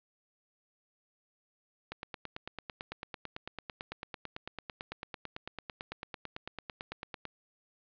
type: click train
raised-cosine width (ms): 0.3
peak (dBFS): -23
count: 49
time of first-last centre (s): 1.92-7.253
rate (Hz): 9
effects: resampled to 11025 Hz + 10-bit